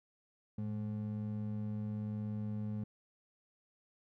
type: ring-modulated tone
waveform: triangle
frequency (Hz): 159.8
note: D#3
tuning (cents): +47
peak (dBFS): -31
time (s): 0.58-2.84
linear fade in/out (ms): 5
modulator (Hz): 50.5
effects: none

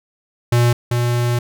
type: tone pair in turn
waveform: square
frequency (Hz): 120 / 120.57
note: B2 / B2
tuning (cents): -49 / -41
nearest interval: unison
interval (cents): 8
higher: second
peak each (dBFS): -12 / -16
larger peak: first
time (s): 0.52-0.73 / 0.91-1.39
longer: second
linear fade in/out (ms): 5
effects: none

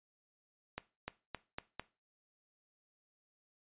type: accelerating click train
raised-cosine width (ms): 0.3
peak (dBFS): -23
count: 5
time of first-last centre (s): 0.78-1.796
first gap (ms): 300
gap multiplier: 0.89
effects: noise-tail reverb RT60 0.3 s tail -18 dB re dry + resampled to 8000 Hz

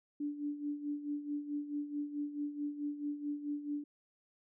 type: tone with tremolo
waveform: sine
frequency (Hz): 291.9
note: D4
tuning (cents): -10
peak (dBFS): -33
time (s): 0.2-3.84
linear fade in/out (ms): 5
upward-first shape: sine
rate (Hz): 4.6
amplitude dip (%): 70
effects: none

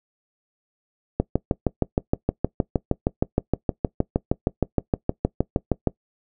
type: click train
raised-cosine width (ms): 2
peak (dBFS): -5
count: 31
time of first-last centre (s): 1.2-5.873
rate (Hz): 6.42
effects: noise-tail reverb RT60 0.1 s tail -21 dB re dry

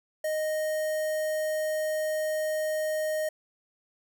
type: tone with notch filter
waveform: square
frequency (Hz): 620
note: D#5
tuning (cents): -6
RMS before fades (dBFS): -29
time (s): 0.24-3.29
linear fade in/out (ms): 5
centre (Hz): 3700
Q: 0.84
effects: none

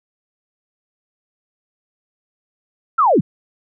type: linear sweep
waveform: sine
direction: down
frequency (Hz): 1396.9 to 110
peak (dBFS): -10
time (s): 2.98-3.21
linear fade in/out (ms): 10
effects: none

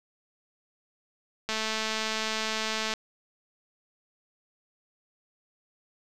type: click train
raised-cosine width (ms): 0.2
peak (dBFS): -13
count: 318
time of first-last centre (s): 1.49-2.937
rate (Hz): 219
effects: none

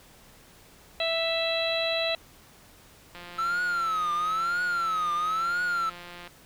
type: harmonic tone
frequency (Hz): 659.3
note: E5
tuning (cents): 0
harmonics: 1 / 2 / 3 / 4 / 5 / 6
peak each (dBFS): -28 / -39 / -37 / -32 / -36 / -30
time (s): 1-2.15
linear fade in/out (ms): 2
type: click train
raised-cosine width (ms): 0.3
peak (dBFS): -27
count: 548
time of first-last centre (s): 3.15-6.276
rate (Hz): 175
type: tone with vibrato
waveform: triangle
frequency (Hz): 1318.5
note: E6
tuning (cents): 0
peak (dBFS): -23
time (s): 3.38-5.9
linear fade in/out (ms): 10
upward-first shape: triangle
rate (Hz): 1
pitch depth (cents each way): 180
effects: pink hiss -54 dBFS RMS until 6.45 s

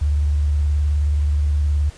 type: tone with vibrato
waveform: sine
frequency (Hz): 73.42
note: D2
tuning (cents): 0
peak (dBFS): -15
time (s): 0.01-1.9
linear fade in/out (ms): 10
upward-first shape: square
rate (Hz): 19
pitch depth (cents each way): 55
effects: pink hiss -45 dBFS RMS until 1.97 s + resampled to 22050 Hz

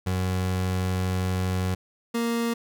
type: tone pair in turn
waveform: 30% pulse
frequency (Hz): 92.5 / 233.1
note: F#2 / A#3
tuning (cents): 0 / 0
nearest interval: octave + major third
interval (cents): 1600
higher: second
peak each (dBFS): -21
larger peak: neither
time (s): 0.06-1.75 / 2.14-2.54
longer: first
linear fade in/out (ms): 10
effects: none

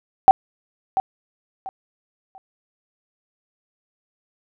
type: tone with echo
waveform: sine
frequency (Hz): 767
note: G5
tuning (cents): -38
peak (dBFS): -4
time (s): 0.28-0.31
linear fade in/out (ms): 0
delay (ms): 690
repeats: 3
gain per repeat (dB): -12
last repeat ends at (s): 2.38
effects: none

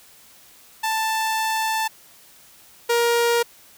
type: tone pair in turn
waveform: sawtooth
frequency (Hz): 883 / 471.3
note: A5 / A#4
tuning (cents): +6 / +19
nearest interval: major seventh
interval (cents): 1087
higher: first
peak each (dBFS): -17 / -13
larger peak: second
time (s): 0.83-1.88 / 2.89-3.43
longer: first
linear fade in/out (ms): 10
effects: white hiss -50 dBFS RMS until 3.77 s

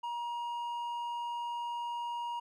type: tone with hard clipping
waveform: sine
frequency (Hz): 950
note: A#5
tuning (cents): +33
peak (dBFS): -36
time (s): 0.03-2.4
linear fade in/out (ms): 10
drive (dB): 5
effects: none

